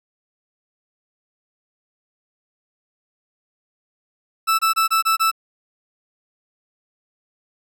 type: tone bursts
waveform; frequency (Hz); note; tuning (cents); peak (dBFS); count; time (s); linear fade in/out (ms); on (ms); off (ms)
40% pulse; 1318.5; E6; 0; -14; 6; 4.47-5.315; 20; 120; 25
effects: none